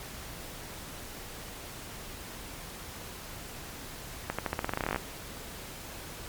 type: accelerating click train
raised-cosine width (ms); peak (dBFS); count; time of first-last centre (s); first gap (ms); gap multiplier
0.5; -14; 17; 4.3-4.961; 86; 0.89
effects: pink hiss -43 dBFS RMS until 6.28 s + MP3 96 kbps